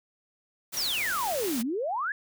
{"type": "noise", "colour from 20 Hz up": "white", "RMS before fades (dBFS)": -35, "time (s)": [0.72, 1.63], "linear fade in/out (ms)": 20}
{"type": "exponential two-way sweep", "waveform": "sine", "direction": "down then up", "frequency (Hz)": [5930, 216.7, 1761], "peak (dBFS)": -27, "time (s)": [0.77, 2.12], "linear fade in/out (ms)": 2, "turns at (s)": 1.61}
{"effects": []}